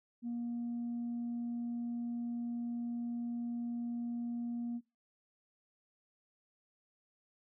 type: tone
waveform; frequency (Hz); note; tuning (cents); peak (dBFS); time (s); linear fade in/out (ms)
sine; 237.4; A#3; +32; -34; 0.22-4.81; 50
effects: noise-tail reverb RT60 0.3 s tail -24 dB re dry + tanh soft clip ceiling -33 dBFS